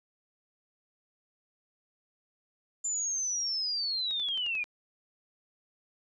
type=linear sweep; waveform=sine; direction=down; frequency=7190 to 2372 Hz; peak=-29 dBFS; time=2.84-4.64 s; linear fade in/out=10 ms
type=click train; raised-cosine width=0.2 ms; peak=-30 dBFS; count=7; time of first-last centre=4.11-4.641 s; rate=11.3 Hz
effects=none